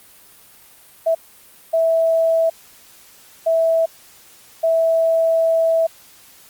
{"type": "tone bursts at uneven times", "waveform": "sine", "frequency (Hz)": 655, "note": "E5", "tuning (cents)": -11, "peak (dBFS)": -13, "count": 4, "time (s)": [[1.06, 1.15], [1.73, 2.5], [3.46, 3.86], [4.63, 5.87]], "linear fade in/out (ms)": 10, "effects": ["white hiss -47 dBFS RMS until 6.49 s", "Opus 32 kbps"]}